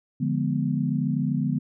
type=chord; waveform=sine; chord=D diminished seventh; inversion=none; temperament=equal; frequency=146.83 / 174.61 / 207.7 / 246.9 Hz; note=D3 / F3 / Ab3 / Cb4; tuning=0 / 0 / 0 / 0 cents; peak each=-26 / -29 / -29 / -27 dBFS; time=0.2-1.59 s; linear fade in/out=10 ms; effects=none